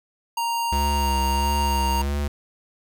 square tone, 932.3 Hz, A#5, in tune, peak -23 dBFS, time 0.37-2.02 s, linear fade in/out 5 ms
square tone with vibrato, 70 Hz, C#2, 18 cents sharp, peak -23 dBFS, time 0.72-2.28 s, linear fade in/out 5 ms, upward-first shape sine, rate 1.5 Hz, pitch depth 58 cents each way
effects none

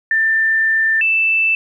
sine tone pair in turn, 1784 / 2647 Hz, A6 / E7, +23 / +7 cents, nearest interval perfect fifth, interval 684 cents, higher second, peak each -12 dBFS, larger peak neither, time 0.11-1.01 / 1.01-1.55 s, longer first, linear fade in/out 2 ms, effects 9-bit

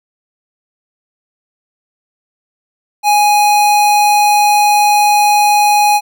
square tone, 830.6 Hz, G#5, in tune, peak -8 dBFS, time 3.03-6.01 s, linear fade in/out 50 ms, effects none

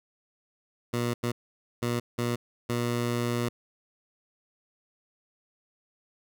15% pulse tone bursts at uneven times, 120 Hz, B2, 49 cents flat, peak -20 dBFS, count 5, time 0.93-1.14 / 1.23-1.32 / 1.82-2 / 2.18-2.36 / 2.69-3.49 s, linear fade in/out 10 ms, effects none

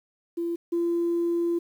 sine tone pair in turn, 340 / 341.6 Hz, F4 / F4, -46 / -38 cents, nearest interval unison, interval 8 cents, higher second, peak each -25 / -21 dBFS, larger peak second, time 0.37-0.56 / 0.72-1.59 s, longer second, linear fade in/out 10 ms, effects tanh soft clip ceiling -19 dBFS + 9-bit

